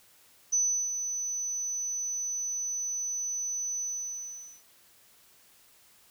sine tone with ADSR envelope, 6000 Hz, F#8, 23 cents sharp, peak -22 dBFS, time 0.52-4.63 s, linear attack 15 ms, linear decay 360 ms, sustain -8 dB, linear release 820 ms, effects white hiss -60 dBFS RMS until 6.1 s

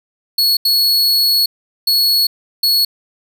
45% pulse tone bursts at uneven times, 4366 Hz, C#8, 27 cents flat, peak -10 dBFS, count 4, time 0.38-0.57 / 0.65-1.46 / 1.87-2.27 / 2.63-2.85 s, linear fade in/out 5 ms, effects none

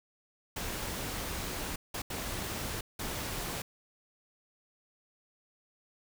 pink noise bursts at uneven times, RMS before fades -37 dBFS, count 4, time 0.56-1.76 / 1.94-2.02 / 2.1-2.81 / 2.99-3.62 s, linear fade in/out 5 ms, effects none

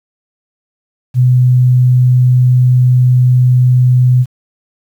sine tone, 125.7 Hz, B2, 31 cents sharp, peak -5 dBFS, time 1.14-4.26 s, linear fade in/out 50 ms, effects 7-bit

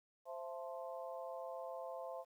harmonic tone with a mistuned harmonic, 174.61 Hz, F3, in tune, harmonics 3 / 4 / 5 / 6, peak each -47 / -47 / -53 / -53 dBFS, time 0.25-2.25 s, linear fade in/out 50 ms, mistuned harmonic 4, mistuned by -68 cents, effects 12-bit

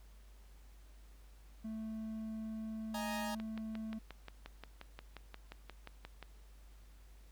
triangle tone, 220 Hz, A3, in tune, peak -38 dBFS, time 1.64-3.99 s, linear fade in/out 10 ms
sawtooth chord, D# suspended fourth, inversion none, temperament equal, 622.3 / 830.6 / 932.3 Hz, D#5 / G#5 / A#5, 0 / 0 / 0 cents, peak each -40 dBFS, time 2.94-3.35 s, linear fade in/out 5 ms
click train, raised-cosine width 0.3 ms, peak -31 dBFS, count 17, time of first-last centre 3.4-6.227 s, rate 5.66 Hz
effects added 50 Hz sine -55 dBFS peak until 7.31 s + pink hiss -68 dBFS RMS until 7.31 s

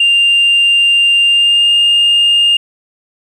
sine tone with pitch glide, 2794 to 2820 Hz, F7 to F7, 0 to +16 cents, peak -5 dBFS, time 0-2.57 s, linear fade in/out 5 ms, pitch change +16 cents, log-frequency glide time 1.23-1.71 s, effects tanh soft clip ceiling -4 dBFS + 7-bit

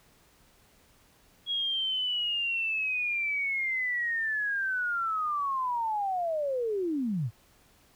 sine linear sweep, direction down, 3322 to 98.8 Hz, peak -27 dBFS, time 1.46-7.31 s, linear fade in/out 50 ms, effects pink hiss -62 dBFS RMS until 7.95 s

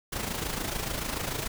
pink noise with amplitude modulation, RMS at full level -30 dBFS, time 0.12-1.48 s, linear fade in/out 10 ms, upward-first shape sine, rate 26.9 Hz, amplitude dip 60%, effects none

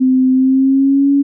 sine tone with pitch glide, 258.7 to 280.5 Hz, C4 to C#4, -19 to +21 cents, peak -8 dBFS, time 0-1.23 s, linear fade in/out 20 ms, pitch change +140 cents, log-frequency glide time 0.32-1.12 s, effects none

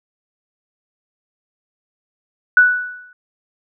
sine tone with exponential decay, 1480 Hz, F#6, in tune, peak -4 dBFS, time 2.57-3.13 s, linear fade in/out 2 ms, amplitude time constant 120 ms, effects none

